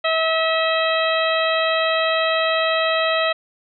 harmonic tone with a mistuned harmonic, 646 Hz, E5, 35 cents flat, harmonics 1 / 2 / 3 / 4 / 5 / 6, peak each -20 / -23 / -25 / -26 / -27 / -28 dBFS, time 0.04-3.33 s, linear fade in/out 10 ms, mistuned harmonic 5, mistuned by -16 cents, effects none

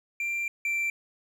triangle tone pair in turn, 2367 / 2349 Hz, D7 / D7, +13 / 0 cents, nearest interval unison, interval 13 cents, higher first, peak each -26 / -24 dBFS, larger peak second, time 0.2-0.48 / 0.65-0.9 s, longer first, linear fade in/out 2 ms, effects none

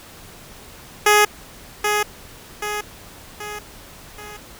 10% pulse tone with echo, 418 Hz, G#4, 11 cents sharp, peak -3 dBFS, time 1.06-1.25 s, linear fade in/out 5 ms, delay 780 ms, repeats 4, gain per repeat -6 dB, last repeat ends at 4.37 s, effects pink hiss -42 dBFS RMS until 4.59 s

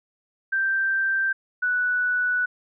sine tone pair in turn, 1568 / 1480 Hz, G6 / F#6, 0 / 0 cents, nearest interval minor second, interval 100 cents, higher first, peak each -20 dBFS, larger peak neither, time 0.52-1.33 / 1.62-2.46 s, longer second, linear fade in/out 10 ms, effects none

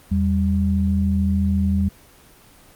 sine tone pair together, 82.41 / 196.01 Hz, E2 / G3, 0 / 0 cents, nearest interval octave + minor third, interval 1500 cents, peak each -19 dBFS, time 0.11-1.89 s, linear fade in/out 10 ms, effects pink hiss -49 dBFS RMS until 2.75 s + Opus 24 kbps

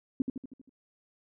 sine tone with echo, 261.6 Hz, C4, in tune, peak -23 dBFS, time 0.2-0.22 s, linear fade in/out 2 ms, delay 79 ms, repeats 6, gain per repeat -5 dB, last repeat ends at 0.694 s, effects none

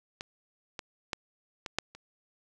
clicks, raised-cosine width 0.2 ms, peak -20 / -20 / -14 / -19 / -10 / -30 dBFS, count 6, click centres 0.209 / 0.792 / 1.132 / 1.662 / 1.786 / 1.95 s, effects none

